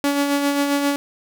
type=tone with tremolo; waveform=sawtooth; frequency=283.9 Hz; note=C#4; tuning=41 cents sharp; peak=-12 dBFS; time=0.04-0.96 s; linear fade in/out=0 ms; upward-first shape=sine; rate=7.5 Hz; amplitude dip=40%; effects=8-bit